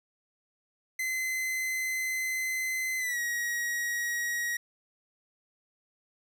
45% pulse tone with pitch glide, 2048 to 1899.8 Hz, C7 to A#6, -38 to +32 cents, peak -29 dBFS, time 0.99-4.57 s, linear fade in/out 5 ms, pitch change -130 cents, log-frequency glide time 2.98-3.19 s, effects none

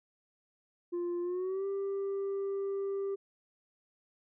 sine tone with pitch glide, 349.2 to 394.2 Hz, F4 to G4, 0 to +10 cents, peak -29 dBFS, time 0.92-3.16 s, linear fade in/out 20 ms, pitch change +210 cents, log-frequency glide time 1.22-1.66 s, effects tanh soft clip ceiling -31 dBFS

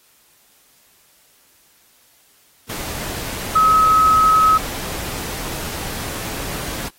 sine tone in noise, 1280 Hz, D#6, 49 cents sharp, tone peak -10 dBFS, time 3.55-4.58 s, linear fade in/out 10 ms, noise pink, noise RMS -28 dBFS, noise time 2.69-6.89 s, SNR +15 dB, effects white hiss -55 dBFS RMS until 6.98 s + AAC 48 kbps

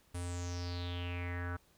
square tone with low-pass filter sweep, 88 Hz, F2, 14 cents sharp, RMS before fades -39 dBFS, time 0.14-1.57 s, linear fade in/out 10 ms, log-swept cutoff 10000 to 1400 Hz, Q 6.2, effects pink hiss -68 dBFS RMS until 1.77 s

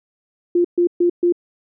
sine tone bursts, 349.2 Hz, F4, in tune, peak -12 dBFS, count 4, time 0.55-1.324 s, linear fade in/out 5 ms, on 96 ms, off 130 ms, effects none

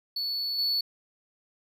triangle tone with level steps, 4435 Hz, C#8, in tune, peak -27 / -23 dBFS, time 0.16-0.81 s, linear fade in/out 5 ms, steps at 0.58 s, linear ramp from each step 10 ms, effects none

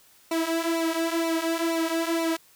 sawtooth tone with flanger, 329.6 Hz, E4, in tune, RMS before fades -26 dBFS, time 0.31-2.37 s, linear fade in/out 5 ms, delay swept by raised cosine 0.6 to 4 ms, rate 2.1 Hz, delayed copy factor -0.75, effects white hiss -57 dBFS RMS until 2.55 s

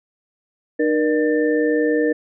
sine tone cluster, 304.2 / 473.5 / 599 / 1784 Hz, D#4 / A#4 / D5 / A6, -39 / +27 / +34 / +23 cents, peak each -19 / -18 / -27 / -27 dBFS, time 0.79-2.13 s, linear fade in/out 10 ms, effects none

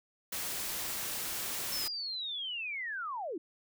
white noise, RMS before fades -37 dBFS, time 0.32-1.88 s, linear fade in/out 5 ms
sine linear sweep, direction down, 5400 to 286.8 Hz, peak -35 dBFS, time 1.72-3.38 s, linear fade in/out 5 ms
effects none

